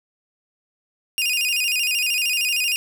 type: tone with vibrato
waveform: sawtooth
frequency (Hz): 2637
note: E7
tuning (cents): 0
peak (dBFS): -16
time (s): 1.18-2.76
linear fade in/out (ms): 0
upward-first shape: square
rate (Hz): 13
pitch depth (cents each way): 100
effects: none